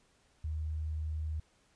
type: tone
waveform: sine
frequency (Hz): 77.78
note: D#2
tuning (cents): 0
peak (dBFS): -33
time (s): 0.44-1.4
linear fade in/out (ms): 5
effects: pink hiss -69 dBFS RMS until 1.75 s + resampled to 22050 Hz